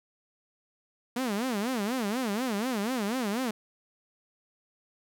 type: tone with vibrato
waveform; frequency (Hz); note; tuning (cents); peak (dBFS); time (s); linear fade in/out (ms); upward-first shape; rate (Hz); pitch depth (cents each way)
sawtooth; 228.7; A#3; -33; -24; 1.16-3.51; 5; sine; 4.1; 250
effects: none